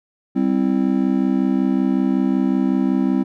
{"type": "chord", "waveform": "triangle", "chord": "C major", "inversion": "second", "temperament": "just", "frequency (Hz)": [196.22, 261.6, 327], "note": ["G3", "C4", "E4"], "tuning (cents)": [2, 0, -14], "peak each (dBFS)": [-18, -16, -21], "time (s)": [0.35, 3.24], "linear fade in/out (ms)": 20, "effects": []}